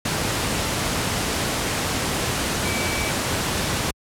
sine tone in noise, 2300 Hz, D7, 37 cents flat, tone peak -29 dBFS, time 2.65-3.11 s, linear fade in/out 5 ms, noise pink, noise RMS -23 dBFS, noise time 0.05-3.91 s, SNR -9 dB, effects high-pass 60 Hz 12 dB/octave + low-pass 11000 Hz 12 dB/octave

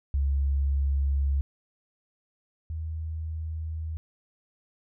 sine tone pair in turn, 69.3 / 79.62 Hz, C#2 / D#2, 0 / +40 cents, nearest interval major second, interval 240 cents, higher second, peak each -22 / -30 dBFS, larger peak first, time 0.14-1.41 / 2.7-3.97 s, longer neither, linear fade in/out 0 ms, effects none

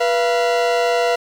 40% pulse tone pair together, 486.1 / 683.3 Hz, B4 / F5, -28 / -38 cents, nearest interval tritone, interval 590 cents, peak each -17 dBFS, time 0-1.16 s, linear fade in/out 10 ms, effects low-pass 5000 Hz 12 dB/octave + 7-bit

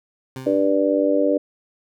20% pulse tone with exponential decay, 130.9 Hz, C3, 1 cent sharp, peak -24 dBFS, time 0.36-0.92 s, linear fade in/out 2 ms, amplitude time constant 120 ms
harmonic tone, 98 Hz, G2, in tune, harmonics 3 / 4 / 5 / 6, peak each -20 / -26 / -21 / -20 dBFS, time 0.46-1.38 s, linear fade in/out 10 ms
effects none

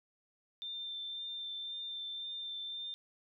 sine tone with vibrato, 3577 Hz, A7, 28 cents sharp, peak -39 dBFS, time 0.62-2.94 s, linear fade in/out 0 ms, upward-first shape sine, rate 1.9 Hz, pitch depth 13 cents each way, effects none

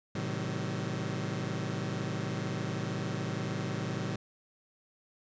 sawtooth chord, A diminished seventh, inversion none, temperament just, 110 / 132 / 158.4 / 190.08 Hz, A2 / C3 / Eb3 / Gb3, 0 / +16 / +31 / +47 cents, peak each -34 dBFS, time 0.15-4.16 s, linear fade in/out 5 ms, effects resampled to 16000 Hz

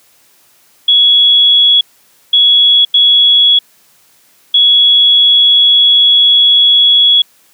sine tone bursts at uneven times, 3359 Hz, G#7, 19 cents sharp, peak -4 dBFS, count 4, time 0.88-1.81 / 2.33-2.85 / 2.94-3.59 / 4.54-7.22 s, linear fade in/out 5 ms, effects white hiss -49 dBFS RMS until 7.53 s + high-pass 100 Hz 12 dB/octave

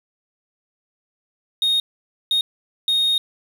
sine tone bursts at uneven times, 3717 Hz, A#7, 6 cents flat, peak -13 dBFS, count 3, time 1.62-1.8 / 2.31-2.41 / 2.88-3.18 s, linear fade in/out 2 ms, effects tanh soft clip ceiling -15 dBFS + 7-bit

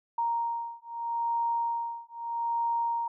sine beating tone pair, 932.3 / 933.09 Hz, A#5 / A#5, 0 / +1 cents, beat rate 0.79 Hz, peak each -31 / -31 dBFS, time 0.18-3.08 s, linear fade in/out 5 ms, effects none

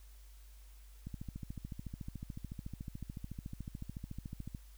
click train, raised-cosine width 5 ms, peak -30 dBFS, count 49, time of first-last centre 1.07-4.548 s, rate 13.8 Hz, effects added 50 Hz sine -53 dBFS peak until 4.77 s + white hiss -66 dBFS RMS until 4.77 s

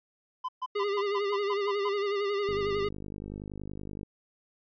triangle tone bursts, 1017 Hz, C6, 50 cents flat, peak -28 dBFS, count 9, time 0.44-1.894 s, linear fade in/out 10 ms, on 46 ms, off 130 ms
square tone with vibrato, 404.2 Hz, G#4, 47 cents flat, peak -28 dBFS, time 0.75-2.89 s, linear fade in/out 10 ms, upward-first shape sine, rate 11 Hz, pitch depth 50 cents each way
click train, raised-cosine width 3 ms, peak -27 dBFS, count 79, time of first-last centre 2.49-4.032 s, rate 50.6 Hz
effects resampled to 11025 Hz

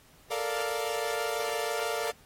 sawtooth chord, Bb major seventh, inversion third, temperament equal, 440 / 466.2 / 587.3 / 698.5 Hz, A4 / Bb4 / D5 / F5, 0 / 0 / 0 / 0 cents, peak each -31 dBFS, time 0.3-2.12 s, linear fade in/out 20 ms, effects pink hiss -59 dBFS RMS until 2.25 s + AAC 48 kbps

